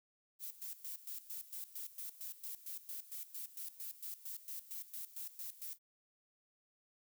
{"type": "noise with tremolo", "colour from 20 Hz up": "violet", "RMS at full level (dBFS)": -45, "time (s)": [0.39, 5.79], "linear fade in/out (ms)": 50, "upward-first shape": "square", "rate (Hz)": 4.4, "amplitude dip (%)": 80, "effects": []}